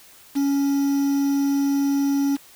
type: tone with quantisation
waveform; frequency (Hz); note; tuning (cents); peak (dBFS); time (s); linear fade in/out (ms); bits
triangle; 279.2; C#4; +13; -16; 0.35-2.37; 20; 6
effects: white hiss -49 dBFS RMS until 2.55 s